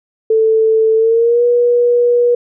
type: tone with pitch glide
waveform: sine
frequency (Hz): 442.4 to 482.4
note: A4 to B4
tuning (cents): +9 to -41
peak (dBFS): -8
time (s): 0.3-2.35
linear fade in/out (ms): 5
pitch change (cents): +150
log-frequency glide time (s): 0.96-1.44
effects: none